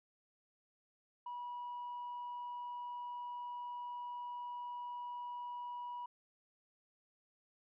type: tone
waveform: sine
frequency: 972 Hz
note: B5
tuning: 28 cents flat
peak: -40 dBFS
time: 1.26-6.06 s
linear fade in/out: 5 ms
effects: tanh soft clip ceiling -39 dBFS